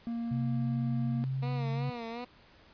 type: tone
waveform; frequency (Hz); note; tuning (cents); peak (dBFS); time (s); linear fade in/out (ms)
triangle; 233.1; A#3; 0; -30; 0.07-1.24; 0
type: tone with pitch glide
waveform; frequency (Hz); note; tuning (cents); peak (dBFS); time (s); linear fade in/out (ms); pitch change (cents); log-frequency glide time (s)
sine; 130.81 to 137.63; C3 to C#3; 0 to -12; -30; 0.31-1.9; 5; +88; 1.19-1.72
type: tone with vibrato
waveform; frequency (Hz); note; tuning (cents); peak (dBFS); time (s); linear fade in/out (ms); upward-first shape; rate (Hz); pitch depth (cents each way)
15% pulse; 237; A#3; +29; -31; 1.42-2.25; 10; sine; 2.7; 74
effects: pink hiss -59 dBFS RMS until 2.73 s + resampled to 11025 Hz